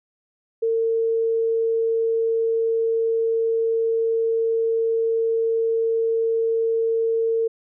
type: tone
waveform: sine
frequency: 453.8 Hz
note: A#4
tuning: 47 cents flat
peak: -18 dBFS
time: 0.62-7.48 s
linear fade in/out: 10 ms
effects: none

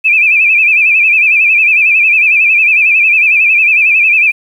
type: tone with vibrato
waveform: sine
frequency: 2489 Hz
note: D#7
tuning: in tune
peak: -5 dBFS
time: 0.04-4.32 s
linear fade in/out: 20 ms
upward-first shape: sine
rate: 11 Hz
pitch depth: 100 cents each way
effects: 7-bit

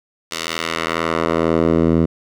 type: tone with band-pass filter sweep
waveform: 10% pulse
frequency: 82.1 Hz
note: E2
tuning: 6 cents flat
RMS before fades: -18 dBFS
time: 0.31-2.06 s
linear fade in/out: 10 ms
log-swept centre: 4900 to 200 Hz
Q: 0.75
effects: none

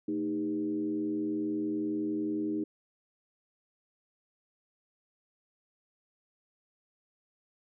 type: tone with frequency modulation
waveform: sine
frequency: 311.1 Hz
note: D#4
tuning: in tune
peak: -29 dBFS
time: 0.08-2.64 s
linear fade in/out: 5 ms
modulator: 88.8 Hz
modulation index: 0.77
effects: none

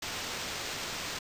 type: noise with sample-and-hold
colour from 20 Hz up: blue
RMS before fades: -37 dBFS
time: 0.02-1.19 s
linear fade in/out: 5 ms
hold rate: 11025 Hz
effects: resampled to 32000 Hz

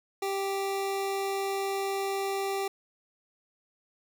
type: tone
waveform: 25% pulse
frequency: 392 Hz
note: G4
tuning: in tune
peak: -25 dBFS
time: 0.22-2.68 s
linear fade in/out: 5 ms
effects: none

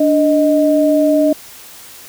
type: tone pair together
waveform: sine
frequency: 293.7 / 622 Hz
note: D4 / D#5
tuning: 0 / -1 cents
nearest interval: octave + minor second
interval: 1299 cents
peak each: -12 dBFS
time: 0-1.33 s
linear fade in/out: 5 ms
effects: white hiss -37 dBFS RMS until 2.08 s

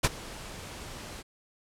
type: noise with ADSR envelope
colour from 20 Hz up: pink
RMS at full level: -20 dBFS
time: 0.03-1.23 s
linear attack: 16 ms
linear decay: 36 ms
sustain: -22 dB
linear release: 27 ms
effects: low-pass 10000 Hz 12 dB/octave

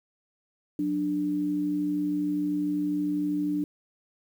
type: tone pair together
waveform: sine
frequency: 183.37 / 296 Hz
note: F#3 / D4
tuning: -15 / +14 cents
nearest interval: minor sixth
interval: 829 cents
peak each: -34 / -25 dBFS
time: 0.79-3.64 s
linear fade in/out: 2 ms
effects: 9-bit

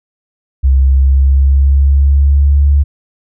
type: tone with pitch glide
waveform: sine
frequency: 66.5 to 71.27 Hz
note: C2 to C#2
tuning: +29 to +49 cents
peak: -5 dBFS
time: 0.63-2.84 s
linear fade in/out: 20 ms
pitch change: +120 cents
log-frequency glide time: 0.73-2.66 s
effects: none

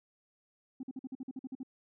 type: tone bursts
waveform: sine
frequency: 261.4 Hz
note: C4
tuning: 1 cent flat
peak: -36 dBFS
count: 11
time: 0.8-1.632 s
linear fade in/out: 5 ms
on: 32 ms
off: 48 ms
effects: tanh soft clip ceiling -35 dBFS

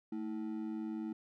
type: ring-modulated tone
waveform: triangle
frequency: 271.9 Hz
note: C#4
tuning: 33 cents flat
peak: -32 dBFS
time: 0.12-1.13 s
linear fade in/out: 5 ms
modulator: 50.2 Hz
effects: none

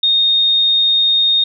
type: tone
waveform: sine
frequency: 3695 Hz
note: A#7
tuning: 16 cents flat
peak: -10 dBFS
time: 0.03-1.44 s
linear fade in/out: 5 ms
effects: none

